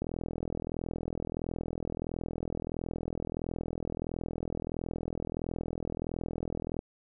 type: click train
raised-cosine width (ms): 2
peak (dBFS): -21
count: 282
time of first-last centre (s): 0.02-6.791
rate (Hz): 41.5
effects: none